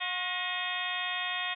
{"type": "harmonic tone with a mistuned harmonic", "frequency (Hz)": 361.1, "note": "F#4", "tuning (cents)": -42, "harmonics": [2, 3, 4, 5, 6, 7, 8, 9, 10], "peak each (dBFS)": [-40, -40, -44, -36, -43, -37, -45, -38, -40], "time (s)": [0, 1.55], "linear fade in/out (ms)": 20, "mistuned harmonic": 5, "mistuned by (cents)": 72, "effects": []}